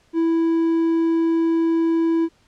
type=tone; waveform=triangle; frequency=329.6 Hz; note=E4; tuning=in tune; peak=-14 dBFS; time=0.13-2.29 s; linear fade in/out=50 ms; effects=pink hiss -59 dBFS RMS until 2.47 s + low-pass 7000 Hz 12 dB/octave